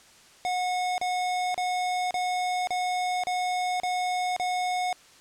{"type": "tone bursts", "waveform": "square", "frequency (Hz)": 728, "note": "F#5", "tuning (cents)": -28, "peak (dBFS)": -26, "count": 8, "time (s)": [0.45, 4.928], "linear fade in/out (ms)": 0, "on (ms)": 530, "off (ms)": 34, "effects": ["white hiss -54 dBFS RMS until 5.2 s", "low-pass 8000 Hz 12 dB/octave"]}